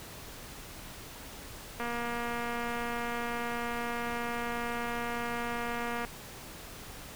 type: click train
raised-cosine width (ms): 0.5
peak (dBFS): -21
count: 1008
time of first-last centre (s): 1.8-6.049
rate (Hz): 237
effects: pink hiss -46 dBFS RMS until 7.15 s